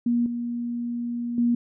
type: tone with level steps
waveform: sine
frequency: 238.3 Hz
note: A#3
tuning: 38 cents sharp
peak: -19 / -26 / -18 dBFS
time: 0.06-1.55 s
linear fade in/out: 5 ms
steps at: 0.26 / 1.38 s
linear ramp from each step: 2 ms
effects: none